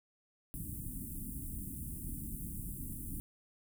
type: band-stop noise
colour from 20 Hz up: pink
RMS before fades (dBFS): -42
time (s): 0.54-3.2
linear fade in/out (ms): 0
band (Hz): 300 to 9000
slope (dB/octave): 48
effects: none